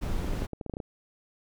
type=noise; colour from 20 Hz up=brown; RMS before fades=-30 dBFS; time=0.01-0.47 s; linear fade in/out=20 ms
type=clicks; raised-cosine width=2 ms; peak=-22 dBFS; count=10; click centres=0.245 / 0.334 / 0.421 / 0.533 / 0.612 / 0.663 / 0.697 / 0.738 / 0.769 / 0.802 s
effects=none